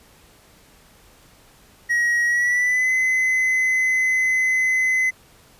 triangle tone with pitch glide, 1900 to 2036 Hz, A#6 to C7, +33 to -48 cents, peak -15 dBFS, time 1.89-5.11 s, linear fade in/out 20 ms, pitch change +119 cents, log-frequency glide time 2.26-2.92 s, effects pink hiss -52 dBFS RMS until 5.59 s + resampled to 32000 Hz

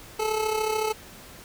25% pulse tone with amplitude modulation, 433.7 Hz, A4, 25 cents flat, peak -18 dBFS, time 0.19-0.93 s, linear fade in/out 10 ms, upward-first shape sine, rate 33.7 Hz, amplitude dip 55%, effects pink hiss -46 dBFS RMS until 1.44 s

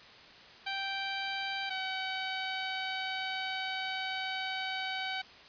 10% pulse tone pair in turn, 782 / 758.9 Hz, G5 / F#5, -4 / +44 cents, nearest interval minor second, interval 52 cents, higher first, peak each -25 dBFS, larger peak neither, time 0.66-1.7 / 1.7-5.22 s, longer second, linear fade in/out 10 ms, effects white hiss -53 dBFS RMS until 5.48 s + resampled to 11025 Hz

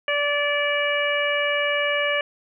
harmonic tone, 580 Hz, D5, 22 cents flat, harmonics 1 / 2 / 3 / 4 / 5, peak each -24 / -30 / -26 / -26 / -28 dBFS, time 0.08-2.21 s, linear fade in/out 2 ms, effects none

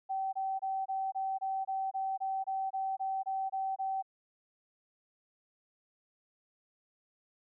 sine tone bursts, 770 Hz, G5, 31 cents flat, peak -31 dBFS, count 15, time 0.09-4.026 s, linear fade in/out 20 ms, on 240 ms, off 24 ms, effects none

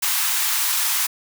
white high-pass noise, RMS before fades -21 dBFS, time 0.02-1.07 s, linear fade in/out 10 ms, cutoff 830 Hz, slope 48 dB/octave, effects none

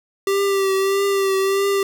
square tone with vibrato, 391.3 Hz, G4, 3 cents flat, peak -17 dBFS, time 0.27-1.83 s, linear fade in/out 2 ms, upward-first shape triangle, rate 1.6 Hz, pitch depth 35 cents each way, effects none

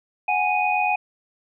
sine tone cluster, 738 / 826 / 2486 Hz, F#5 / G#5 / D#7, -5 / -10 / -2 cents, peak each -23 dBFS, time 0.28-0.96 s, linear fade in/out 5 ms, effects none

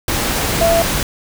sine tone in noise, 670 Hz, E5, 28 cents sharp, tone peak -11 dBFS, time 0.61-0.82 s, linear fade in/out 2 ms, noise pink, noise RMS -18 dBFS, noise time 0.08-1.03 s, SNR +4 dB, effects none

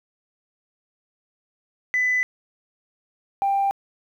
sine tone pair in turn, 2000 / 791 Hz, B6 / G5, +21 / +15 cents, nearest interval octave + major third, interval 1606 cents, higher first, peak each -17 dBFS, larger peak neither, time 1.94-2.23 / 3.42-3.71 s, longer neither, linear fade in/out 0 ms, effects tanh soft clip ceiling -15 dBFS + 9-bit

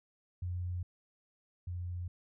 sine tone pair in turn, 89.2 / 88.58 Hz, F2 / F2, +37 / +25 cents, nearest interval unison, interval 12 cents, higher first, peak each -34 / -36 dBFS, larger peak first, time 0.42-0.83 / 1.67-2.08 s, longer neither, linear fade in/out 5 ms, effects none

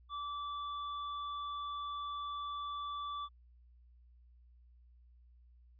sine tone with hard clipping, 1160 Hz, D6, 22 cents flat, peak -40 dBFS, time 0.09-3.29 s, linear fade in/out 50 ms, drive 18 dB, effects added 60 Hz sine -59 dBFS peak until 5.79 s + resampled to 11025 Hz

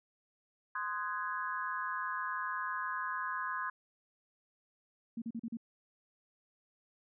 sine chord, Ab dominant seventh, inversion first, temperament just, 1038.3 / 1245.9 / 1495.1 / 1661.2 Hz, C6 / Eb6 / Gb6 / Ab6, -14 / +2 / +18 / 0 cents, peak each -38 / -41 / -43 / -40 dBFS, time 0.75-3.7 s, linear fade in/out 5 ms
sine tone bursts, 230 Hz, A#3, 23 cents flat, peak -36 dBFS, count 5, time 5.17-5.571 s, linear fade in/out 5 ms, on 49 ms, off 39 ms
effects none

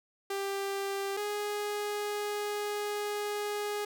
sawtooth tone pair in turn, 394.6 / 414.6 Hz, G4 / G#4, +11 / -3 cents, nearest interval minor second, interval 86 cents, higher second, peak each -28 dBFS, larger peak neither, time 0.3-1.17 / 1.17-3.85 s, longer second, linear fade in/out 5 ms, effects none

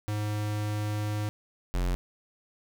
square tone pair in turn, 105.2 / 44.58 Hz, G#2 / F1, +23 / +36 cents, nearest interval octave + minor third, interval 1487 cents, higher first, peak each -29 / -26 dBFS, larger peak second, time 0.08-1.29 / 1.74-1.95 s, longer first, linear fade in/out 0 ms, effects none

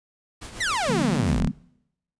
pink noise with tremolo, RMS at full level -37 dBFS, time 0.41-1.4 s, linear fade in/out 10 ms, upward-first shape triangle, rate 7.1 Hz, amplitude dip 60%
sawtooth exponential sweep, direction down, 2104 to 33.03 Hz, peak -19 dBFS, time 0.6-1.48 s, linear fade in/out 10 ms
sine chord, D diminished seventh, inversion none, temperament equal, 146.83 / 174.61 / 207.7 / 246.9 Hz, D3 / F3 / Ab3 / Cb4, 0 / 0 / 0 / 0 cents, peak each -28 dBFS, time 0.87-1.52 s, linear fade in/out 20 ms
clicks, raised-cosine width 1 ms, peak -23 dBFS, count 2, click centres 0.909 / 0.918 s
effects noise-tail reverb RT60 0.8 s tail -23 dB re dry + resampled to 22050 Hz

